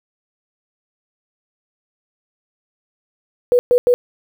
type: tone bursts at uneven times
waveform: sine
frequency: 490 Hz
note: B4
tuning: 14 cents flat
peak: -9 dBFS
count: 3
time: 3.52-3.59 / 3.71-3.78 / 3.87-3.94 s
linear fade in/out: 0 ms
effects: 7-bit

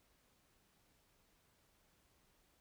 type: silence
effects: pink hiss -74 dBFS RMS until 2.6 s

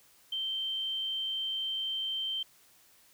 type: tone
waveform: sine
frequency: 3124 Hz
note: G7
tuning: 7 cents flat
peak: -31 dBFS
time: 0.32-2.43 s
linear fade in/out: 5 ms
effects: white hiss -62 dBFS RMS until 3.13 s

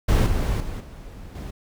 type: noise with level steps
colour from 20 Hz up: brown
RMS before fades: -17 / -23 / -31 / -39 / -33 dBFS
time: 0.08-1.51 s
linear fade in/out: 10 ms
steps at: 0.26 / 0.6 / 0.8 / 1.35 s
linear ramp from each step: 5 ms
effects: none

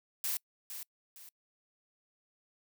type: noise with echo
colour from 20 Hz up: blue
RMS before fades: -34 dBFS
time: 0.24-0.37 s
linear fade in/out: 2 ms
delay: 460 ms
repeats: 2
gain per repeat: -9 dB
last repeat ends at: 1.29 s
effects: noise-tail reverb RT60 0.1 s tail -26 dB re dry

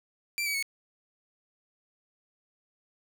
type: tone with pitch steps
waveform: sawtooth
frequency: 2349 / 2277 / 2207 Hz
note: D7 / C#7 / C#7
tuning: 0 / +46 / -8 cents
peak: -25 dBFS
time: 0.38-0.626 s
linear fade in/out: 0 ms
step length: 82 ms
effects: none

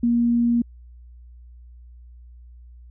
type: tone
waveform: sine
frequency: 236.6 Hz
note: A#3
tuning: 26 cents sharp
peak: -16 dBFS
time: 0.03-0.62 s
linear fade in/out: 5 ms
effects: added 60 Hz sine -42 dBFS peak until 2.9 s

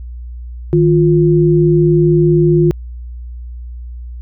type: tone pair together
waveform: sine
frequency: 155.56 / 350.4 Hz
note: D#3 / F4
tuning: 0 / +6 cents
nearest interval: octave + major second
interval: 1406 cents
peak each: -10 dBFS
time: 0.73-2.71 s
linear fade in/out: 0 ms
effects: added 60 Hz sine -25 dBFS peak until 4.21 s

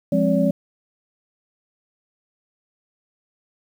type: tone cluster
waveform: sine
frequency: 175.8 / 207.1 / 268 / 573 Hz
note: F3 / G#3 / C4 / D5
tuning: +12 / -5 / +42 / -43 cents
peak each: -21 dBFS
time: 0.12-0.51 s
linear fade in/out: 5 ms
effects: 8-bit

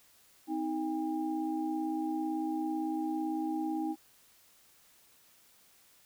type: tone cluster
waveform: sine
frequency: 257.5 / 315.4 / 804 Hz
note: C4 / D#4 / G5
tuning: -28 / +24 / +44 cents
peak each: -39 / -32 / -39 dBFS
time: 0.47-3.96 s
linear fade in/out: 50 ms
effects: white hiss -63 dBFS RMS until 6.05 s

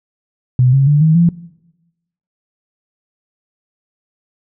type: tone with pitch steps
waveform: sine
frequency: 126.3 / 136.15 / 146.77 / 158.21 / 170.55 Hz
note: B2 / C#3 / D3 / D#3 / F3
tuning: +39 / -31 / -1 / +29 / -41 cents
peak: -7 dBFS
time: 0.59-1.29 s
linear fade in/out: 2 ms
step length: 140 ms
effects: noise-tail reverb RT60 1.0 s tail -21 dB re dry

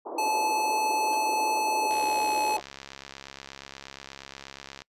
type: band-pass noise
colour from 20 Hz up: pink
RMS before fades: -35 dBFS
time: 0.05-2.61 s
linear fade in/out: 20 ms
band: 300 to 1000 Hz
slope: 48 dB/octave
type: tone with pitch glide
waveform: square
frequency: 865 to 855.6 Hz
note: A5 to A5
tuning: -30 to -49 cents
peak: -25 dBFS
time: 0.18-2.57 s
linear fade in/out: 5 ms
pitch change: -19 cents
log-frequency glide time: 1.77-2.15 s
type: tone with exponential decay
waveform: 5% pulse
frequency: 1568 Hz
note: G6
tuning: in tune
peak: -33 dBFS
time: 1.13-1.23 s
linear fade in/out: 0 ms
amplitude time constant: 21 ms
type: click train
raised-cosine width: 0.2 ms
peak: -23 dBFS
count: 200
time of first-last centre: 1.91-4.819 s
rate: 68.4 Hz
effects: noise-tail reverb RT60 0.1 s tail -26 dB re dry + resampled to 32000 Hz

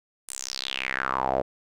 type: tone with band-pass filter sweep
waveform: sawtooth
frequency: 65.8 Hz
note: C2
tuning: 10 cents sharp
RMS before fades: -29 dBFS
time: 0.28-1.42 s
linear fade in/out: 10 ms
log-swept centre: 9400 to 560 Hz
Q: 5
effects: none

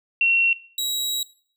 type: tone pair in turn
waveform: sine / sawtooth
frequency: 2728 / 3858 Hz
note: F7 / B7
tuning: -41 / -41 cents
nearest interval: tritone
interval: 600 cents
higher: second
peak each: -15 / -20 dBFS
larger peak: first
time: 0.21-0.53 / 0.78-1.23 s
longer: second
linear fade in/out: 2 ms
effects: noise-tail reverb RT60 0.5 s tail -18 dB re dry

